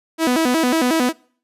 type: tone with vibrato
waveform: sawtooth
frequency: 283.9 Hz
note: C#4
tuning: 41 cents sharp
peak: -11 dBFS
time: 0.18-1.13 s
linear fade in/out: 50 ms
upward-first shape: square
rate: 5.5 Hz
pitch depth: 230 cents each way
effects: noise-tail reverb RT60 0.5 s tail -25 dB re dry + resampled to 32000 Hz